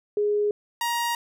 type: tone pair in turn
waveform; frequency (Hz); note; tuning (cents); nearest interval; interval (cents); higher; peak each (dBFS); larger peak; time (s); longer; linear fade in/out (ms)
sine / sawtooth; 415.3 / 943.4; G#4 / A#5; 0 / +20; octave + major second; 1420; second; -20 / -20; neither; 0.17-0.51 / 0.81-1.15; neither; 2
effects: none